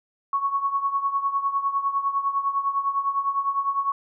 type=tone with tremolo; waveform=sine; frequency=1108.7 Hz; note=C#6; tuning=in tune; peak=-18 dBFS; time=0.33-3.92 s; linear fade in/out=2 ms; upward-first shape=triangle; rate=9.9 Hz; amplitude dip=80%; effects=none